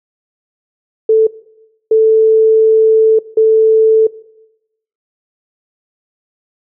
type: tone bursts at uneven times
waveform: sine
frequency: 441 Hz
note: A4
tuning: 4 cents sharp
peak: -5 dBFS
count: 3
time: 1.09-1.27 / 1.91-3.19 / 3.37-4.07 s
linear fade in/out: 5 ms
effects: noise-tail reverb RT60 0.9 s tail -20 dB re dry